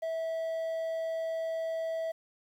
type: tone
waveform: triangle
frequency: 652 Hz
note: E5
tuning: 19 cents flat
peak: -29 dBFS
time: 0.02-2.12 s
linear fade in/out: 10 ms
effects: 10-bit